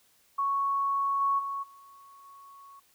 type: tone with level steps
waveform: sine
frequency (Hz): 1108.7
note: C#6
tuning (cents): 0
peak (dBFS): -25 / -23 / -31 / -50 / -48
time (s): 0.38-2.8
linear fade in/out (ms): 10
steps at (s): 1.2 / 1.38 / 1.62 / 2.24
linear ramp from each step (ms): 20
effects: white hiss -65 dBFS RMS until 2.94 s